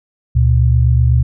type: tone pair together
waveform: sine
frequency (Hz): 72.25 / 120.3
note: D2 / B2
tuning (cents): -28 / -45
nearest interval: major sixth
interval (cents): 883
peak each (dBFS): -11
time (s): 0.35-1.23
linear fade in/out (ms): 10
effects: none